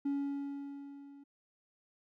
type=tone with level ramp; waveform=triangle; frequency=280.9 Hz; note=C#4; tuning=23 cents sharp; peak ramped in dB=-27 to -50 dBFS; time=0.05-1.24 s; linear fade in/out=10 ms; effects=tanh soft clip ceiling -25 dBFS